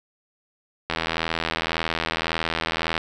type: click train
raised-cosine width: 0.3 ms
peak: -7 dBFS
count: 171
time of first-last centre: 0.9-2.978 s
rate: 81.8 Hz
effects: none